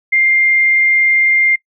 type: tone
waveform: sine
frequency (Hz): 2106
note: C7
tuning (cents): +11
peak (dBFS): -9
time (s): 0.12-1.56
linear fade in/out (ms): 10
effects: noise-tail reverb RT60 0.1 s tail -23 dB re dry